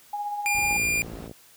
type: tone with tremolo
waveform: sine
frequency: 825 Hz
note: G#5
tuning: 12 cents flat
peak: -26 dBFS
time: 0.13-0.77 s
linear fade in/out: 5 ms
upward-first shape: sine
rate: 16 Hz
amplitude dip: 40%
type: tone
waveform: 45% pulse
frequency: 2400 Hz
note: D7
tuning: 37 cents sharp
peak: -22 dBFS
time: 0.46-1.02 s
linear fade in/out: 0 ms
type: noise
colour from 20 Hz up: brown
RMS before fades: -35 dBFS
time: 0.54-1.28 s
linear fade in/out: 10 ms
type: click train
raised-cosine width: 2 ms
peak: -26 dBFS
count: 35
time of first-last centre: 0.71-1.313 s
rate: 56.4 Hz
effects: white hiss -54 dBFS RMS until 1.56 s + high-pass 60 Hz 12 dB/octave